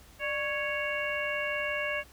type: harmonic tone with a mistuned harmonic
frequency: 554.4 Hz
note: C#5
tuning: in tune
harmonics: 1 / 2 / 3 / 4 / 5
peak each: -34 / -40 / -35 / -35 / -36 dBFS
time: 0.19-2.04 s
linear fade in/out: 50 ms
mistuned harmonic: 1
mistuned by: +120 cents
effects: added 63 Hz sine -57 dBFS peak until 2.12 s + pink hiss -56 dBFS RMS until 2.12 s